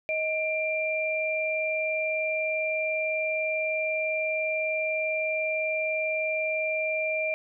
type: tone pair together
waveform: sine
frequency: 628.8 / 2374 Hz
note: D#5 / D7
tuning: +18 / +18 cents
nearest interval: octave + major seventh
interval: 2300 cents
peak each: -28 dBFS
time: 0.09-7.34 s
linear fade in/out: 0 ms
effects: none